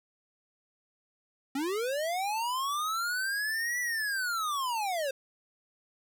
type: linear two-way sweep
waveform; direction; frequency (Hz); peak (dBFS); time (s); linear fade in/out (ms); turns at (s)
square; up then down; 260 to 1975.5 to 519; -30; 1.55-5.11; 5; 3.8
effects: none